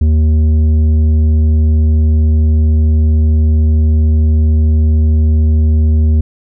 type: tone with tanh clipping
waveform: sine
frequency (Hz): 77.78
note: D#2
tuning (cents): 0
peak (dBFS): -8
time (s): 0.01-6.21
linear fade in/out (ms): 5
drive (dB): 8
effects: none